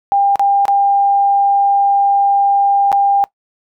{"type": "tone with dropouts", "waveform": "sine", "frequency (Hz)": 799, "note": "G5", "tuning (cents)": 33, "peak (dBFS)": -9, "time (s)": [0.12, 3.24], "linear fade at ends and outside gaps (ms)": 0, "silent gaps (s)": [[0.357, 0.395], [0.654, 0.681], [2.918, 2.927]], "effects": ["noise-tail reverb RT60 0.1 s tail -21 dB re dry"]}